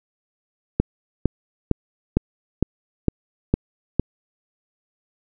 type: click train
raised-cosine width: 3 ms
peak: -3 dBFS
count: 8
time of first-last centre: 0.8-3.996 s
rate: 2.19 Hz
effects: none